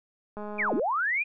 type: click train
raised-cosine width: 1 ms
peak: -25 dBFS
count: 90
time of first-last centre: 0.37-0.796 s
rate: 209 Hz
type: linear two-way sweep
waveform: sine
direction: down then up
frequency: 2506 to 195.2 to 2506 Hz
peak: -24 dBFS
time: 0.58-1.24 s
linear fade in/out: 20 ms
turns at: 0.74 s
effects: none